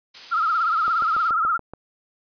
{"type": "noise", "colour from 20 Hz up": "blue", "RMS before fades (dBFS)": -33, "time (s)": [0.14, 1.31], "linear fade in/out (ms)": 10}
{"type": "tone with vibrato", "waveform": "sine", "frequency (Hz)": 1318.5, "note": "E6", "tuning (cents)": 0, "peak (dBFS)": -18, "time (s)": [0.31, 1.58], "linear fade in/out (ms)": 20, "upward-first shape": "triangle", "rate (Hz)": 17, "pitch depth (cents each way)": 120}
{"type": "click train", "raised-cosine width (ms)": 1, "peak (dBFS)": -22, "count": 7, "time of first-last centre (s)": [0.88, 1.736], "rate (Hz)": 7.01}
{"effects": ["resampled to 11025 Hz"]}